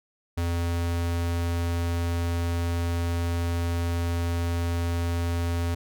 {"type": "tone", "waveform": "square", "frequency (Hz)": 85.4, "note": "F2", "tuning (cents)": -38, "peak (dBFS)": -25, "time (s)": [0.37, 5.75], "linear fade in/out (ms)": 10, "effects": []}